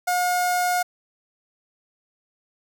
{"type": "tone with notch filter", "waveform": "sawtooth", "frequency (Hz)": 718, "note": "F5", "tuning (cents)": 48, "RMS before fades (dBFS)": -22, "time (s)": [0.07, 0.83], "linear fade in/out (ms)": 10, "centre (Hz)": 3100, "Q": 1.3, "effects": []}